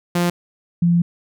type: tone pair in turn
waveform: sawtooth / sine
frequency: 174.61 / 171.91 Hz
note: F3 / F3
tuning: 0 / -27 cents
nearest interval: unison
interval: 27 cents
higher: first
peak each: -12 dBFS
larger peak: neither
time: 0.15-0.3 / 0.82-1.02 s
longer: second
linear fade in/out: 5 ms
effects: none